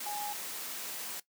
sine tone in noise, 828 Hz, G#5, 5 cents flat, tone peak -36 dBFS, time 0.06-0.33 s, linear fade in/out 5 ms, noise white, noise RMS -40 dBFS, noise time 0-1.2 s, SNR +1 dB, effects noise-tail reverb RT60 0.1 s tail -17 dB re dry + high-pass 200 Hz 12 dB/octave

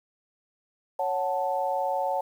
sine chord, F# minor, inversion second, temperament equal, 554.4 / 740 / 880 Hz, C#5 / F#5 / A5, 0 / 0 / 0 cents, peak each -29 dBFS, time 0.99-2.21 s, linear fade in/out 5 ms, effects 9-bit

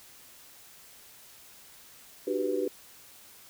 sine chord, G major seventh, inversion second, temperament equal with one note detuned, 301.2 / 370 / 392 / 493.9 Hz, D4 / F#4 / G4 / B4, +44 / 0 / 0 / 0 cents, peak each -34 / -33 / -31 / -32 dBFS, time 2.27-2.68 s, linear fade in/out 5 ms, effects white hiss -53 dBFS RMS until 3.49 s

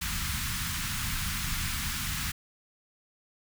pink band-stop noise, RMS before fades -32 dBFS, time 0.01-2.32 s, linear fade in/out 10 ms, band 200 to 1200 Hz, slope 24 dB/octave, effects none

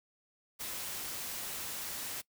white noise, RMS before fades -40 dBFS, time 0.59-2.22 s, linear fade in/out 20 ms, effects noise-tail reverb RT60 0.1 s tail -22 dB re dry

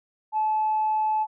sine tone, 864 Hz, A5, 32 cents flat, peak -20 dBFS, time 0.32-1.27 s, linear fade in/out 50 ms, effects tanh soft clip ceiling -16 dBFS

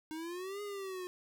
square exponential two-way sweep, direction up then down, 308.9 to 415.3 to 358.7 Hz, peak -40 dBFS, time 0.11-1.07 s, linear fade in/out 0 ms, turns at 0.62 s, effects none

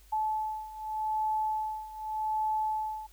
sine beating tone pair, 865 / 865.84 Hz, A5 / A5, -30 / -28 cents, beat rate 0.84 Hz, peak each -34 / -31 dBFS, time 0.12-3.07 s, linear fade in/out 10 ms, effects added 50 Hz sine -55 dBFS peak until 3.12 s + white hiss -62 dBFS RMS until 3.12 s

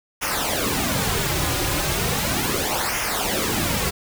pink noise with flanger, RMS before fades -23 dBFS, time 0.21-3.91 s, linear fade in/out 20 ms, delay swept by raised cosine 0.24 to 4.54 ms, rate 0.36 Hz, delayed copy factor -0.7, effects none

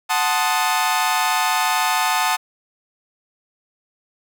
sawtooth chord, F# diminished seventh, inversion none, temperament equal, 740 / 880 / 1046.5 / 1244.5 Hz, F#5 / A5 / C6 / Eb6, 0 / 0 / 0 / 0 cents, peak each -19 / -17 / -22 / -20 dBFS, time 0.09-2.37 s, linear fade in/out 20 ms, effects none

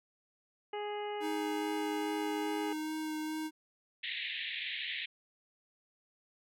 harmonic tone, 415.3 Hz, G#4, in tune, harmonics 1 / 2 / 3 / 4 / 5 / 6 / 7, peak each -38 / -40 / -51 / -53 / -49 / -57 / -50 dBFS, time 0.73-2.73 s, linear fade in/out 5 ms
square tone with vibrato, 311.1 Hz, D#4, in tune, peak -36 dBFS, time 1.2-3.51 s, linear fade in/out 50 ms, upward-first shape sine, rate 2.4 Hz, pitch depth 11 cents each way
pink band-pass noise, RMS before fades -39 dBFS, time 4.03-5.06 s, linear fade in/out 10 ms, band 1800 to 3900 Hz, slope 96 dB/octave
effects none

